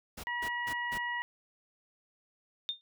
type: noise bursts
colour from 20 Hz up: pink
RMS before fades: -43 dBFS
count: 4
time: 0.17-0.982 s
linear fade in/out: 10 ms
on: 68 ms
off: 180 ms
type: harmonic tone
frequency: 963 Hz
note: B5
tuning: 44 cents flat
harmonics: 1 / 2 / 3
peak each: -37 / -34 / -46 dBFS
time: 0.27-1.22 s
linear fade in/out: 0 ms
type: tone with exponential decay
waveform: sine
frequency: 3634 Hz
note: A#7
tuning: 45 cents flat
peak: -27 dBFS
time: 2.69-2.81 s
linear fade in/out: 0 ms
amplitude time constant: 25 ms
effects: none